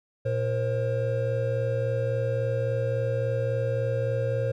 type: tone cluster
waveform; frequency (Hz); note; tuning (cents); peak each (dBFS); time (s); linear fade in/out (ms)
triangle; 116 / 471.4 / 535; A#2 / A#4 / C5; -8 / +19 / +38; -25 / -30 / -26; 0.25-4.52; 10
effects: none